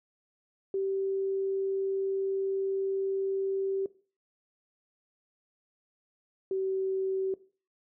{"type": "tone pair in turn", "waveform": "sine", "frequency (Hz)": [388, 382.2], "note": ["G4", "G4"], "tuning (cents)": [-18, -44], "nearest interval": "unison", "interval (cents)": 26, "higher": "first", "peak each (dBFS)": -27, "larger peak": "neither", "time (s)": [[0.74, 3.86], [6.51, 7.34]], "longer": "first", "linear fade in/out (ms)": 2, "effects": ["noise-tail reverb RT60 0.4 s tail -19 dB re dry"]}